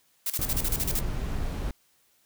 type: noise with tremolo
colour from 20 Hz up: blue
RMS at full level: -28 dBFS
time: 0.26-1.01 s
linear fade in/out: 5 ms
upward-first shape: square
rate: 13 Hz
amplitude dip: 80%
type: noise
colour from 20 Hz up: brown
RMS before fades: -30 dBFS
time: 0.39-1.71 s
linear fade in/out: 2 ms
effects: white hiss -66 dBFS RMS until 2.25 s